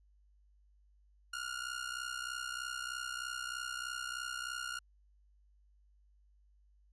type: ring-modulated tone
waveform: sawtooth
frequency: 1417 Hz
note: F6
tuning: 25 cents sharp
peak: -32 dBFS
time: 1.33-4.79 s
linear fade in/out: 5 ms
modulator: 31.6 Hz
effects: added 50 Hz sine -64 dBFS peak until 6.92 s + resampled to 24000 Hz